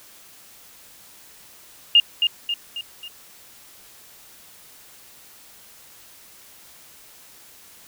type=tone with echo; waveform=sine; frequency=2829 Hz; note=F7; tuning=22 cents sharp; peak=-9 dBFS; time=1.95-2 s; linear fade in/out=2 ms; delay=270 ms; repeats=4; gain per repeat=-6 dB; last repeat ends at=3.08 s; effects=white hiss -48 dBFS RMS until 7.87 s